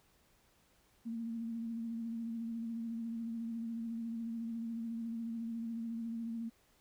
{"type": "tone with vibrato", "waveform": "sine", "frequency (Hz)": 229.3, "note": "A#3", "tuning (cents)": -28, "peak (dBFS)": -37, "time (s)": [1.05, 6.5], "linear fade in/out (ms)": 20, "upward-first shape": "sine", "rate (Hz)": 14, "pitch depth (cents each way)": 30, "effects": ["pink hiss -70 dBFS RMS until 6.8 s"]}